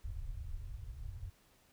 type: low-pass noise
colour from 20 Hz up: pink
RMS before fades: -43 dBFS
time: 0.04-1.3 s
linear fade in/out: 10 ms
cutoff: 110 Hz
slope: 48 dB/octave
effects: pink hiss -68 dBFS RMS until 1.72 s